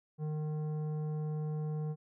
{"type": "tone with tanh clipping", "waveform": "sine", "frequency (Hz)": 153, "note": "D#3", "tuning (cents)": -29, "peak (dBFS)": -35, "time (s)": [0.18, 1.96], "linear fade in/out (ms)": 50, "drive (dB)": 11, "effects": []}